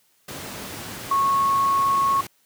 sine tone in noise, 1100 Hz, C#6, 14 cents flat, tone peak -17 dBFS, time 1.11-2.21 s, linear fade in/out 5 ms, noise pink, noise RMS -34 dBFS, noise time 0.28-2.27 s, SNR +14 dB, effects white hiss -63 dBFS RMS until 2.45 s + high-pass 100 Hz 12 dB/octave

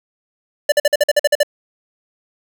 square tone bursts, 587.3 Hz, D5, in tune, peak -10 dBFS, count 10, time 0.69-1.432 s, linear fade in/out 5 ms, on 31 ms, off 48 ms, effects none

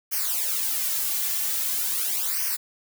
blue noise with flanger, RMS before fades -26 dBFS, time 0.11-2.57 s, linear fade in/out 20 ms, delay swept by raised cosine 0.26 to 3.16 ms, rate 0.43 Hz, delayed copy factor -0.9, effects none

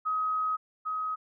sine tone pair in turn, 1265 / 1265 Hz, D#6 / D#6, +28 / +28 cents, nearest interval unison, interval 0 cents, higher neither, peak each -26 / -29 dBFS, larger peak first, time 0.05-0.57 / 0.85-1.16 s, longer first, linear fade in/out 20 ms, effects none

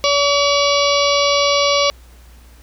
harmonic tone with a mistuned harmonic, 570 Hz, C#5, 48 cents sharp, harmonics 1 / 2 / 4 / 5 / 6 / 7 / 8 / 9 / 10, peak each -16 / -19 / -22 / -23 / -24 / -24 / -25 / -26 / -26 dBFS, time 0.04-1.9 s, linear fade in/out 0 ms, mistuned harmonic 9, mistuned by -25 cents, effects added 60 Hz sine -41 dBFS peak until 2.62 s + pink hiss -50 dBFS RMS until 2.62 s

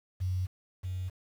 sine tone pair in turn, 92 / 92 Hz, F#2 / F#2, -9 / -9 cents, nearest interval unison, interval 0 cents, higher neither, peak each -28 / -32 dBFS, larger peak first, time 0.2-0.47 / 0.83-1.1 s, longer neither, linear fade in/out 20 ms, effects 9-bit

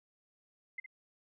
sine tone with echo, 2069 Hz, C7, 20 cents flat, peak -37 dBFS, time 0.78-0.8 s, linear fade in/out 5 ms, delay 62 ms, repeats 1, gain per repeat -9 dB, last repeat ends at 0.862 s, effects none

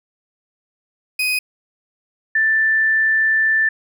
35% pulse / sine tone pair in turn, 2500 / 1767.8 Hz, D#7 / A6, +8 / +8 cents, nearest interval tritone, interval 600 cents, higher first, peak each -15 / -13 dBFS, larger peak second, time 1.19-1.39 / 2.35-3.69 s, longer second, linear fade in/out 5 ms, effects none

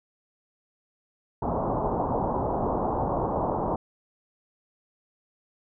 white low-pass noise, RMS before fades -27 dBFS, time 1.42-3.76 s, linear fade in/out 5 ms, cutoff 1000 Hz, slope 48 dB/octave, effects none

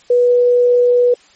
sine tone, 488.8 Hz, B4, 18 cents flat, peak -8 dBFS, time 0.1-1.14 s, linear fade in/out 5 ms, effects white hiss -48 dBFS RMS until 1.35 s + MP3 32 kbps

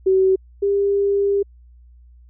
sine tone pair in turn, 379.7 / 400.2 Hz, F#4 / G4, +45 / +36 cents, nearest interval minor second, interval 91 cents, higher second, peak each -12 / -15 dBFS, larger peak first, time 0.06-0.36 / 0.62-1.43 s, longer second, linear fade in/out 10 ms, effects added 60 Hz sine -44 dBFS peak until 2.29 s

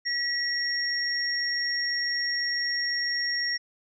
sine tone pair together, 1932 / 5554 Hz, B6 / F8, -39 / -10 cents, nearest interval octave + tritone, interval 1829 cents, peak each -28 / -28 dBFS, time 0.05-3.58 s, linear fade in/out 20 ms, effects none

